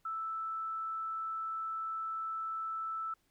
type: tone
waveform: sine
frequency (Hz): 1318.5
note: E6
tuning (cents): 0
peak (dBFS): -35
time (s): 0.05-3.14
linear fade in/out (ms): 5
effects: pink hiss -75 dBFS RMS until 3.3 s